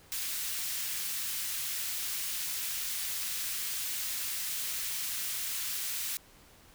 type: high-pass noise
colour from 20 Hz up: white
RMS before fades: -35 dBFS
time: 0.12-6.17 s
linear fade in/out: 0 ms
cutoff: 1800 Hz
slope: 12 dB/octave
effects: pink hiss -58 dBFS RMS until 6.74 s